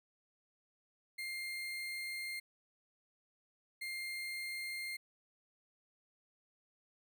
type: tone bursts at uneven times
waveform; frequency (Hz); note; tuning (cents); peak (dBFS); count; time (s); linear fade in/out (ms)
35% pulse; 2111; C7; +15; -38; 2; 1.18-2.4 / 3.81-4.97; 10
effects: none